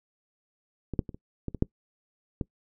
clicks, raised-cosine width 3 ms, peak -20 / -11 / -25 / -29 / -19 / -21 / -9 / -16 dBFS, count 8, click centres 0.937 / 0.992 / 1.092 / 1.145 / 1.483 / 1.547 / 1.624 / 2.412 s, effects noise-tail reverb RT60 0.1 s tail -23 dB re dry

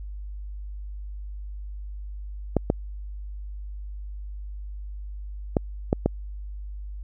clicks, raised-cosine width 2 ms, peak -6 dBFS, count 5, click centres 2.567 / 2.701 / 5.568 / 5.929 / 6.06 s, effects added 50 Hz sine -33 dBFS peak until 7.03 s

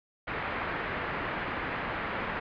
white low-pass noise, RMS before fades -34 dBFS, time 0.27-2.4 s, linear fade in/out 10 ms, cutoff 2100 Hz, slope 24 dB/octave, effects resampled to 11025 Hz

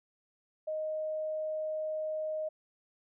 sine tone, 622.3 Hz, D#5, in tune, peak -32 dBFS, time 0.67-2.49 s, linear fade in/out 10 ms, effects none

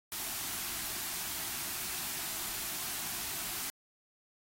white band-stop noise, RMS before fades -38 dBFS, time 0.12-3.7 s, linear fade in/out 0 ms, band 410 to 620 Hz, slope 96 dB/octave, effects AAC 48 kbps

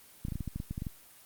clicks, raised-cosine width 5 ms, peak -23 dBFS, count 12, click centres 0.251 / 0.284 / 0.322 / 0.356 / 0.407 / 0.477 / 0.56 / 0.601 / 0.71 / 0.779 / 0.821 / 0.868 s, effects white hiss -56 dBFS RMS until 1.25 s + Opus 24 kbps

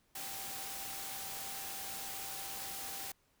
sine tone in noise, 782 Hz, G5, 4 cents flat, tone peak -51 dBFS, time 0.15-3.12 s, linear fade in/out 5 ms, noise white, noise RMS -43 dBFS, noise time 0.15-3.12 s, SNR -11 dB, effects pink hiss -73 dBFS RMS until 3.4 s

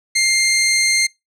15% pulse tone, 2107 Hz, C7, 12 cents sharp, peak -7 dBFS, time 0.15-1.07 s, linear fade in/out 10 ms, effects noise-tail reverb RT60 0.2 s tail -24 dB re dry + low-pass 10000 Hz 12 dB/octave

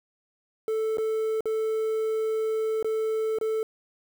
triangle tone with dropouts, 440 Hz, A4, in tune, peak -22 dBFS, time 0.68-3.63 s, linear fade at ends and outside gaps 1 ms, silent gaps 0.972-0.983 / 1.407-1.456 / 2.827-2.845 / 3.386-3.412 s, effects 8-bit

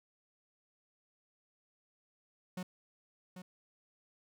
45% pulse tone with echo, 182.8 Hz, F#3, 21 cents flat, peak -38 dBFS, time 2.57-2.63 s, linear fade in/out 5 ms, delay 790 ms, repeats 1, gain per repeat -8 dB, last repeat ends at 3.42 s, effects none

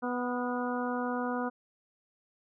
harmonic tone with a mistuned harmonic, 246.9 Hz, B3, in tune, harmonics 1 / 2 / 3 / 4 / 5 / 6, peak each -33 / -36 / -38 / -39 / -40 / -41 dBFS, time 0.02-1.5 s, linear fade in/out 20 ms, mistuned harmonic 6, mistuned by -31 cents, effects none

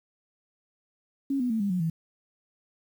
sine tone with pitch steps, 274.7 / 247.6 / 223.1 / 201.1 / 181.23 / 163.34 Hz, C#4 / B3 / A3 / G3 / F#3 / E3, -16 / +5 / +24 / +44 / -36 / -16 cents, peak -24 dBFS, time 1.3-1.9 s, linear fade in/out 5 ms, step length 100 ms, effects 9-bit

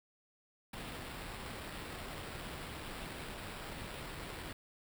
pink noise with sample-and-hold, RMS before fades -45 dBFS, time 0.73-4.53 s, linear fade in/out 5 ms, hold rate 6300 Hz, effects none

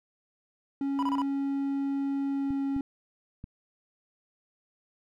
triangle tone with pitch glide, 276.7 to 275.1 Hz, C#4 to C#4, -3 to -13 cents, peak -25 dBFS, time 0.81-2.81 s, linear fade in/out 2 ms, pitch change -10 cents, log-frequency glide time 2.3-2.64 s
triangle tone bursts, 987.8 Hz, B5, in tune, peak -26 dBFS, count 4, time 0.99-1.218 s, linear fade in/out 0 ms, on 36 ms, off 28 ms
clicks, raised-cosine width 5 ms, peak -28 dBFS, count 3, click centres 2.506 / 2.764 / 3.441 s
effects none

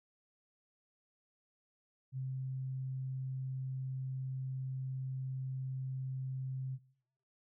sine tone, 131.4 Hz, C3, 8 cents sharp, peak -36 dBFS, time 2.12-6.79 s, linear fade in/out 50 ms, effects noise-tail reverb RT60 0.8 s tail -24 dB re dry

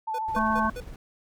sine tone with vibrato, 880 Hz, A5, in tune, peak -27 dBFS, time 0.07-0.68 s, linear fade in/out 10 ms, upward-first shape sine, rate 14 Hz, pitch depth 26 cents each way
square tone bursts, 493.9 Hz, B4, in tune, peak -35 dBFS, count 4, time 0.14-0.804 s, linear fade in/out 5 ms, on 46 ms, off 160 ms
brown noise with tremolo, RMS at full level -38 dBFS, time 0.28-0.96 s, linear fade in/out 2 ms, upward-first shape triangle, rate 17 Hz, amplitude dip 40%
harmonic tone, 219.2 Hz, A3, 6 cents flat, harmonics 1 / 3 / 5 / 7, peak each -27 / -33 / -26 / -30 dBFS, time 0.36-0.7 s, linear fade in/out 5 ms
effects none

